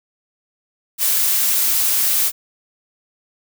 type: noise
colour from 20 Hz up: blue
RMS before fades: -17 dBFS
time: 0.98-2.32 s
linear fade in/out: 50 ms
effects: none